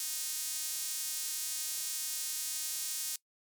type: tone with high-pass filter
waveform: sawtooth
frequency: 311.5 Hz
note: D#4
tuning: 2 cents sharp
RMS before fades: -37 dBFS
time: 0-3.16 s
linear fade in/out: 2 ms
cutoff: 6800 Hz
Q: 0.88
effects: noise-tail reverb RT60 0.1 s tail -21 dB re dry